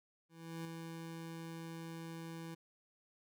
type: tone with ADSR envelope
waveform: 25% pulse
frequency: 164.81 Hz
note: E3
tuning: in tune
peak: -37 dBFS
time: 0.29-2.55 s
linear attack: 360 ms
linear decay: 4 ms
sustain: -4 dB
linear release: 11 ms
effects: none